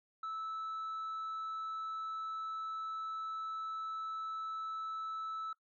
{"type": "tone", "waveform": "sine", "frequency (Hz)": 1310, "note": "E6", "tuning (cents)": -11, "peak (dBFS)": -35, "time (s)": [0.23, 5.53], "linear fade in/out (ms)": 5, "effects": ["noise-tail reverb RT60 0.1 s tail -21 dB re dry", "tanh soft clip ceiling -37 dBFS"]}